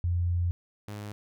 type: tone pair in turn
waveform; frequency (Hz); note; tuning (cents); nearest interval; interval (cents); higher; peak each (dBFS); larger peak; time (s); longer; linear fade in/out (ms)
sine / sawtooth; 87.31 / 103.94; F2 / G#2; 0 / +2; minor third; 302; second; -24 / -33; first; 0.04-0.51 / 0.88-1.12; first; 0
effects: none